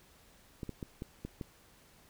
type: clicks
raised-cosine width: 3 ms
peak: -26 dBFS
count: 6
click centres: 0.632 / 0.693 / 0.828 / 1.021 / 1.25 / 1.412 s
effects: pink hiss -62 dBFS RMS until 2.09 s